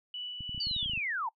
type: tone with tremolo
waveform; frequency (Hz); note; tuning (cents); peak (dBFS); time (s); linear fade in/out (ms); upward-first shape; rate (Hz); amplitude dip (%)
sine; 2960; F#7; 0; -35; 0.14-0.85; 2; sine; 3.1; 30
type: clicks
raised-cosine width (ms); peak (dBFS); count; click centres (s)
5; -31; 12; 0.407 / 0.494 / 0.547 / 0.578 / 0.67 / 0.712 / 0.764 / 0.829 / 0.86 / 0.897 / 0.935 / 0.976
type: linear sweep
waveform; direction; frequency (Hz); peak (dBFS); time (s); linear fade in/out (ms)
sine; down; 4699 to 830.6; -30; 0.6-1.29; 5
effects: noise-tail reverb RT60 0.1 s tail -23 dB re dry + MP3 96 kbps